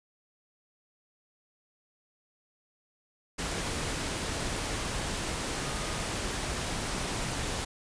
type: tone in noise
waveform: sine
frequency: 1234 Hz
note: D#6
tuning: 15 cents flat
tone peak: -44 dBFS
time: 5.62-6.05 s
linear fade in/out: 10 ms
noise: pink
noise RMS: -33 dBFS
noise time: 3.38-7.65 s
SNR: -14 dB
effects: resampled to 22050 Hz